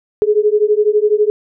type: beating tone pair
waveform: sine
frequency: 415.3 / 427.3 Hz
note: G#4 / G#4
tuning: 0 / +49 cents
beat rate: 12 Hz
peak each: -13 dBFS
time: 0.22-1.3 s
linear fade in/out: 0 ms
effects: none

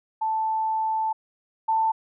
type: tone pair in turn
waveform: sine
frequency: 880 / 888.2 Hz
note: A5 / A5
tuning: 0 / +16 cents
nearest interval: unison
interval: 16 cents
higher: second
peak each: -22 / -19 dBFS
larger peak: second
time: 0.21-1.13 / 1.68-1.92 s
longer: first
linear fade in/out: 10 ms
effects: none

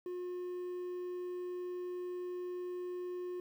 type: tone with quantisation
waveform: triangle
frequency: 358.9 Hz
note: F4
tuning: 47 cents sharp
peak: -36 dBFS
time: 0.06-3.4 s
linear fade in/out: 2 ms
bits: 11
effects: none

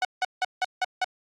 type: tone bursts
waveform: sawtooth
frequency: 741 Hz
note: F#5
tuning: 2 cents sharp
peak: -18 dBFS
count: 6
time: 0.02-1.044 s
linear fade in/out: 2 ms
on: 29 ms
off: 170 ms
effects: low-pass 5000 Hz 12 dB/octave + Opus 48 kbps

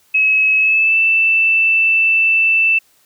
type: tone with pitch glide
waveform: sine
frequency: 2569 to 2655 Hz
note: E7 to E7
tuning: -45 to +12 cents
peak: -10 dBFS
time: 0.14-2.79 s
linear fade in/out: 10 ms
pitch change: +57 cents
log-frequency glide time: 0.58-0.98 s
effects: white hiss -55 dBFS RMS until 3.05 s

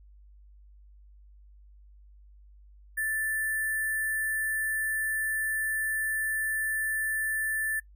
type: tone with sample-and-hold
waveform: sine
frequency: 1760 Hz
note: A6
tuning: in tune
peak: -27 dBFS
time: 2.97-7.8 s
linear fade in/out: 10 ms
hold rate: 11025 Hz
effects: noise-tail reverb RT60 0.1 s tail -20 dB re dry + added 50 Hz sine -51 dBFS peak until 7.95 s

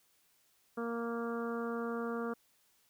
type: harmonic tone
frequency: 233.1 Hz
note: A#3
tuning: in tune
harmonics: 1 / 2 / 3 / 4 / 5 / 6 / 7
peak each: -38 / -38 / -47 / -51 / -44 / -46 / -56 dBFS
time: 0.77-2.34 s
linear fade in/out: 10 ms
effects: white hiss -71 dBFS RMS until 2.89 s

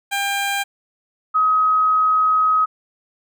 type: tone pair in turn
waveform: 15% pulse / sine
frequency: 798 / 1266.7 Hz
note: G5 / D#6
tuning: +31 / +31 cents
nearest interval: minor sixth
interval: 800 cents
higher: second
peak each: -13 dBFS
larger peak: neither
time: 0.11-0.64 / 1.34-2.66 s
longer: second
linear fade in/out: 20 ms
effects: none

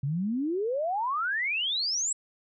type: exponential sweep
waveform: sine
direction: up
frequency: 131.5 to 7930 Hz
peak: -26 dBFS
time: 0.03-2.13 s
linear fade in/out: 5 ms
effects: none

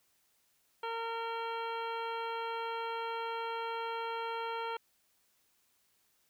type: harmonic tone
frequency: 458.3 Hz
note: A#4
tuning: 29 cents flat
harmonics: 1 / 2 / 3 / 4 / 5 / 6 / 7 / 9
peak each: -40 / -38 / -42 / -53 / -49 / -51 / -49 / -58 dBFS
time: 0.83-4.77 s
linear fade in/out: 5 ms
effects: white hiss -73 dBFS RMS until 6.29 s

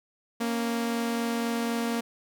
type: tone pair together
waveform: sawtooth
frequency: 232.6 / 276.6 Hz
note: A#3 / C#4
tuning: -4 / -4 cents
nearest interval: minor third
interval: 300 cents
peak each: -23 / -32 dBFS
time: 0.4-2.01 s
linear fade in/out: 10 ms
effects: none

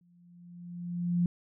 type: tone with exponential growth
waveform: sine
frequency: 174.61 Hz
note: F3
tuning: in tune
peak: -22 dBFS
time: 0.01-1.26 s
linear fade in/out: 2 ms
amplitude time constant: 270 ms
effects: none

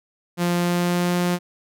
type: tone with pitch glide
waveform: sawtooth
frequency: 174.61 to 176.84 Hz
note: F3 to F3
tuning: 0 to +22 cents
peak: -15 dBFS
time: 0.37-1.39 s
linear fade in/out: 50 ms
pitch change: +22 cents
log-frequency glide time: 0.56-1.16 s
effects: none

